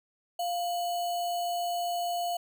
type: tone with sample-and-hold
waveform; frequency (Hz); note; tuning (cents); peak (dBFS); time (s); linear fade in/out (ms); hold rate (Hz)
sine; 698.5; F5; 0; -28; 0.39-2.37; 5; 3675
effects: none